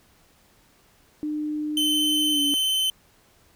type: tone with pitch glide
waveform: sine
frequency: 301.9 to 287.3 Hz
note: D4 to D4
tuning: +48 to -38 cents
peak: -25 dBFS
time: 1.23-2.54 s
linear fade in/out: 0 ms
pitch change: -86 cents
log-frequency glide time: 2.31-2.4 s
type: tone with vibrato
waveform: 45% pulse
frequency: 3067 Hz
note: G7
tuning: 38 cents flat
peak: -21 dBFS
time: 1.77-2.9 s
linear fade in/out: 2 ms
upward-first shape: sine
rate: 17 Hz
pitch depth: 9 cents each way
effects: pink hiss -59 dBFS RMS until 3.55 s